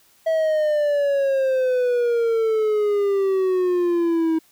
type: exponential sweep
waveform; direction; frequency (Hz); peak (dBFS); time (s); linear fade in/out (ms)
triangle; down; 651 to 319.5; -15; 0.26-4.39; 10
effects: white hiss -57 dBFS RMS until 4.51 s